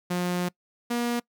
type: tone pair in turn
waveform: sawtooth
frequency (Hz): 178.1 / 238.9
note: F3 / A#3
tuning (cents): +34 / +43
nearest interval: perfect fourth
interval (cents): 509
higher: second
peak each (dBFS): -21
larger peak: neither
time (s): 0.1-0.49 / 0.9-1.2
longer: first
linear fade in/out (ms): 10
effects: noise-tail reverb RT60 0.1 s tail -24 dB re dry